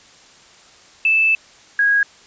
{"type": "tone pair in turn", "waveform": "sine", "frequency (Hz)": [2633, 1646.1], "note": ["E7", "G#6"], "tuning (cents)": [-3, -16], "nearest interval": "minor sixth", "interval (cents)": 813, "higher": "first", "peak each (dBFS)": -12, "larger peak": "neither", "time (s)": [[1.05, 1.35], [1.79, 2.03]], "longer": "first", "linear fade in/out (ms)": 2, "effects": ["white hiss -47 dBFS RMS until 2.26 s", "resampled to 16000 Hz"]}